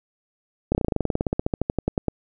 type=slowing click train; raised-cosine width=2 ms; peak=-8 dBFS; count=24; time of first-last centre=0.72-2.083 s; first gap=29 ms; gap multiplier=1.06; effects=none